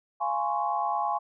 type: chord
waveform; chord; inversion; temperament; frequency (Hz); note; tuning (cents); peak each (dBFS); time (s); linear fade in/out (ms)
sine; Db major seventh; first; just; 693 / 831.5 / 1039.4 / 1108.7; F5 / Ab5 / C6 / Db6; -14 / +2 / -12 / 0; -32 / -28 / -33 / -32; 0.2-1.19; 20
effects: none